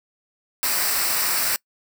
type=noise with comb filter; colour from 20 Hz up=white; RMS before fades=-22 dBFS; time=0.63-1.56 s; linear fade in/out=0 ms; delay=0.3 ms; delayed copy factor=-0.6; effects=noise-tail reverb RT60 0.1 s tail -25 dB re dry